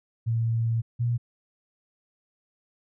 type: tone pair in turn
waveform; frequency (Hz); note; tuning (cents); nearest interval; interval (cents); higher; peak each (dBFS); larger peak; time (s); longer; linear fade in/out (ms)
sine; 114.6 / 119.18; A#2 / A#2; -29 / +39; minor second; 68; second; -22; neither; 0.26-0.82 / 0.99-1.18; first; 20
effects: none